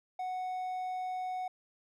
triangle tone, 739 Hz, F#5, 2 cents flat, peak -32 dBFS, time 0.19-1.48 s, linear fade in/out 5 ms, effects none

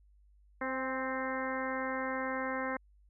harmonic tone with a mistuned harmonic, 261.6 Hz, C4, in tune, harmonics 1 / 2 / 3 / 4 / 5 / 6 / 7 / 8, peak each -39 / -38 / -43 / -40 / -44 / -42 / -42 / -45 dBFS, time 0.61-2.77 s, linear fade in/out 5 ms, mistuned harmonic 3, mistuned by +24 cents, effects added 50 Hz sine -60 dBFS peak until 3.09 s

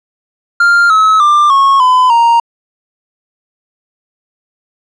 triangle tone with pitch steps, 1396.9 / 1288.4 / 1188.3 / 1096 / 1010.8 / 932.3 Hz, F6 / E6 / D6 / C#6 / B5 / A#5, 0 / -40 / +20 / -20 / +40 / 0 cents, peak -3 dBFS, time 0.6-2.4 s, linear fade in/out 5 ms, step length 300 ms, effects resampled to 22050 Hz

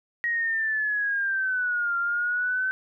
sine linear two-way sweep, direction down then up, 1895 to 1384 to 1533 Hz, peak -23 dBFS, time 0.24-2.71 s, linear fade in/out 0 ms, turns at 1.97 s, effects none

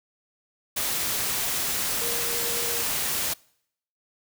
sine tone in noise, 471.6 Hz, A#4, 20 cents sharp, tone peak -35 dBFS, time 2.01-2.83 s, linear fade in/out 10 ms, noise white, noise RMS -27 dBFS, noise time 0.76-3.34 s, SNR -11 dB, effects noise-tail reverb RT60 0.7 s tail -25 dB re dry

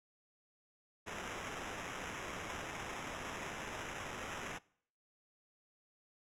violet noise with sample-and-hold, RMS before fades -44 dBFS, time 1.06-4.59 s, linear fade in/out 20 ms, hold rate 4410 Hz, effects noise-tail reverb RT60 0.6 s tail -23 dB re dry + low-pass 9000 Hz 12 dB/octave

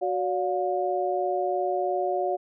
sine tone cluster, 369.5 / 572 / 715 Hz, F#4 / D5 / F5, -2 / -46 / +41 cents, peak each -28 / -29 / -27 dBFS, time 0.01-2.37 s, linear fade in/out 20 ms, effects none

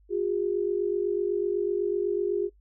sine tone pair together, 357.5 / 405.5 Hz, F4 / G#4, +41 / -41 cents, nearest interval major second, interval 218 cents, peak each -27 dBFS, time 0.09-2.5 s, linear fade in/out 50 ms, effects noise-tail reverb RT60 0.1 s tail -20 dB re dry + added 50 Hz sine -56 dBFS peak until 2.6 s

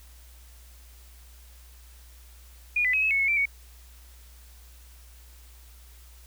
sine tone with pitch steps, 2441 / 2002 / 2549 / 2583 / 2204 / 2189 / 2341 / 2232 Hz, D#7 / B6 / D#7 / E7 / C#7 / C#7 / D7 / C#7, -34 / +23 / +41 / -36 / -11 / -22 / -6 / +11 cents, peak -21 dBFS, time 2.76-3.456 s, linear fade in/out 5 ms, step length 87 ms, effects added 60 Hz sine -48 dBFS peak until 6.26 s + white hiss -56 dBFS RMS until 6.26 s

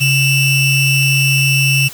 square ring-modulated tone, 1396.9 Hz, F6, in tune, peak -8 dBFS, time 0-1.89 s, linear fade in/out 20 ms, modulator 1260 Hz, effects white hiss -33 dBFS RMS until 1.93 s

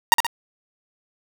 sawtooth tone with echo, 932.3 Hz, A#5, in tune, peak -4 dBFS, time 0.12-0.14 s, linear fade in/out 0 ms, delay 63 ms, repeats 2, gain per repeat -7 dB, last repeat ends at 0.266 s, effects none

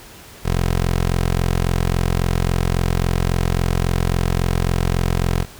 15% pulse tone, 43.65 Hz, F1, in tune, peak -10 dBFS, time 0.43-5.46 s, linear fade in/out 50 ms, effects pink hiss -41 dBFS RMS until 5.59 s

